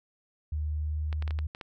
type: tone with pitch glide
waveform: sine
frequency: 75.9 to 76.38 Hz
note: D#2 to D#2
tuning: -42 to -31 cents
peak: -28 dBFS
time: 0.52-1.47 s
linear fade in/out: 5 ms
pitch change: +11 cents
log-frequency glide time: 0.79-0.98 s
type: clicks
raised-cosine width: 0.3 ms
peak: -24 dBFS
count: 7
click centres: 1.128 / 1.224 / 1.278 / 1.308 / 1.389 / 1.549 / 1.612 s
effects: none